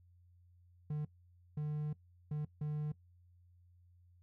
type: tone bursts at uneven times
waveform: triangle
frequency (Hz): 150.1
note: D3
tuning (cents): +38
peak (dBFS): -33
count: 4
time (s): 0.9-1.05 / 1.57-1.93 / 2.31-2.45 / 2.61-2.92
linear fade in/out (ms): 5
effects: noise-tail reverb RT60 0.1 s tail -20 dB re dry + added 88 Hz sine -62 dBFS peak until 4.22 s